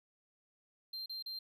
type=tone bursts; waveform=triangle; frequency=4163 Hz; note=C8; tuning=10 cents flat; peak=-39 dBFS; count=3; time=0.93-1.39 s; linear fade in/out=5 ms; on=130 ms; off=35 ms; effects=none